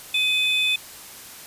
triangle tone pair together, 2522 / 3514 Hz, D#7 / A7, +23 / -3 cents, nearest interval tritone, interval 574 cents, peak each -20 dBFS, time 0.14-0.76 s, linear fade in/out 5 ms, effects white hiss -41 dBFS RMS until 1.46 s + resampled to 32000 Hz

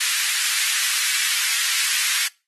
pink high-pass noise, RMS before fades -22 dBFS, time 0-2.28 s, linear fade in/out 10 ms, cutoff 1700 Hz, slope 24 dB/octave, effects noise-tail reverb RT60 0.3 s tail -24 dB re dry + AAC 32 kbps

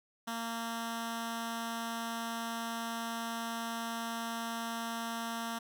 10% pulse tone with notch filter, 230 Hz, A#3, 23 cents flat, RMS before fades -38 dBFS, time 0.27-5.59 s, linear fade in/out 10 ms, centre 490 Hz, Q 1.5, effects none

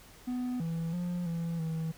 triangle tone with pitch steps, 249.2 / 165.1 / 176.5 / 167.4 / 161.4 Hz, B3 / E3 / F3 / E3 / E3, +16 / +3 / +19 / +27 / -36 cents, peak -29 dBFS, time 0.27-1.92 s, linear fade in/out 10 ms, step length 330 ms, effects added 45 Hz sine -60 dBFS peak until 1.97 s + pink hiss -55 dBFS RMS until 1.97 s

